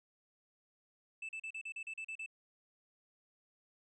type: tone bursts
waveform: triangle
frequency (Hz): 2637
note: E7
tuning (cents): 0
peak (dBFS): -39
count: 10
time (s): 1.22-2.262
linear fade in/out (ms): 5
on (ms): 70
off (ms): 38
effects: resampled to 24000 Hz